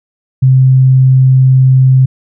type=tone; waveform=sine; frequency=130.81 Hz; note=C3; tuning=in tune; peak=-3 dBFS; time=0.42-2.06 s; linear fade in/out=10 ms; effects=none